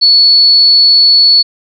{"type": "tone", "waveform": "sine", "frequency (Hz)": 4417, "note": "C#8", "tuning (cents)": -7, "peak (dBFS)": -3, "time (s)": [0.01, 1.43], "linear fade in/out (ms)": 20, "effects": []}